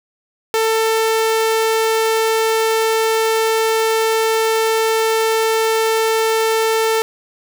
sawtooth tone, 445.4 Hz, A4, 21 cents sharp, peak -10 dBFS, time 0.54-7.02 s, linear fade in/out 0 ms, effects none

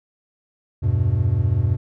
triangle chord, E minor, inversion none, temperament equal, 82.41 / 98 / 123.47 Hz, E2 / G2 / B2, 0 / 0 / 0 cents, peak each -22 / -17 / -19 dBFS, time 0.82-1.77 s, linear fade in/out 20 ms, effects none

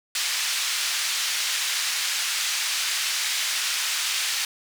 white band-pass noise, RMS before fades -26 dBFS, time 0.15-4.45 s, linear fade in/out 2 ms, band 1700 to 5900 Hz, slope 12 dB/octave, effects none

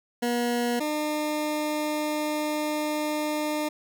20% pulse tone pair in turn, 240 / 302.4 Hz, B3 / D#4, -49 / -49 cents, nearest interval major third, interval 400 cents, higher second, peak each -19 / -21 dBFS, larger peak first, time 0.22-0.8 / 0.8-3.69 s, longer second, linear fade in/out 10 ms, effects none

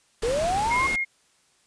pink noise, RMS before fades -32 dBFS, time 0.22-0.96 s, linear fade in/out 5 ms
sine linear sweep, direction up, 440 to 1104 Hz, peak -22 dBFS, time 0.23-0.87 s, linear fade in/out 5 ms
sine tone, 2140 Hz, C7, 38 cents sharp, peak -23 dBFS, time 0.7-1.05 s, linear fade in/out 20 ms
effects white hiss -63 dBFS RMS until 1.66 s + resampled to 22050 Hz

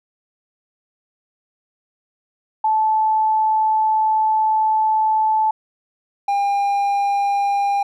sine / triangle tone pair in turn, 871 / 803.2 Hz, A5 / G5, -18 / +42 cents, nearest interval minor second, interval 140 cents, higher first, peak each -14 / -14 dBFS, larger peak neither, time 2.64-5.51 / 6.28-7.83 s, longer first, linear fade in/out 5 ms, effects none

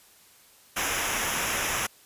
pink noise with comb filter, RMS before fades -28 dBFS, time 0.76-1.87 s, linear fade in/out 10 ms, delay 0.23 ms, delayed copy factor -0.75, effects white hiss -56 dBFS RMS until 2.05 s + resampled to 32000 Hz

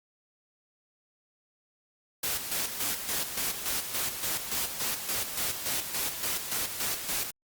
white noise with tremolo, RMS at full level -30 dBFS, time 2.23-7.31 s, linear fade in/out 5 ms, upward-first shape square, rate 3.5 Hz, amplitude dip 55%, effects Opus 48 kbps

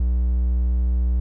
triangle tone with vibrato, 61 Hz, B1, 21 cents flat, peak -15 dBFS, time 0-1.2 s, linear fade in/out 5 ms, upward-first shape triangle, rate 14 Hz, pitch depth 8 cents each way, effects none

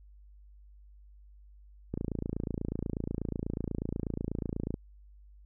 click train, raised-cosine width 3 ms, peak -20 dBFS, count 80, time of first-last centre 1.94-4.741 s, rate 28.2 Hz, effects added 50 Hz sine -52 dBFS peak until 5.45 s

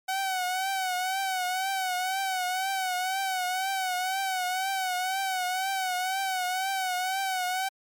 sawtooth tone with vibrato, 751 Hz, F#5, 26 cents sharp, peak -23 dBFS, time 0.08-7.69 s, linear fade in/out 10 ms, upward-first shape triangle, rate 2 Hz, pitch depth 74 cents each way, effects MP3 96 kbps

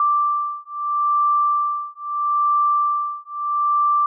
sine beating tone pair, 1174.7 / 1175.47 Hz, D6 / D6, 0 / +1 cents, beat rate 0.77 Hz, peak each -20 dBFS, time 0-4.06 s, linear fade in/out 2 ms, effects none

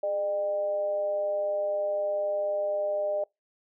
sine tone with amplitude modulation, 604 Hz, D5, 48 cents sharp, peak -23 dBFS, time 0.03-3.24 s, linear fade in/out 5 ms, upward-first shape sine, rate 191 Hz, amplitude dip 55%, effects noise-tail reverb RT60 0.2 s tail -26 dB re dry

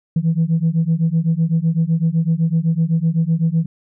sine beating tone pair, 160 / 167.9 Hz, D#3 / E3, +49 / +32 cents, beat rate 7.9 Hz, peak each -16 dBFS, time 0.16-3.66 s, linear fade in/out 5 ms, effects tanh soft clip ceiling -9 dBFS

